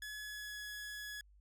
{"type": "tone with pitch glide", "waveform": "sawtooth", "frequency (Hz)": [1700, 1687.3], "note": ["G#6", "G#6"], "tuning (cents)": [40, 27], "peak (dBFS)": -40, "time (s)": [0.02, 1.21], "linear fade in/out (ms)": 2, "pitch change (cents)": -13, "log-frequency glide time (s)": [0.18, 0.56], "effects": ["added 50 Hz sine -61 dBFS peak until 1.4 s"]}